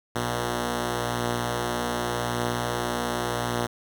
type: tone pair together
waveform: 5% pulse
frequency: 59.57 / 120 Hz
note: A#1 / B2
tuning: +38 / -49 cents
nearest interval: octave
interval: 1213 cents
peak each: -22 / -15 dBFS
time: 0.15-3.67 s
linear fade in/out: 10 ms
effects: none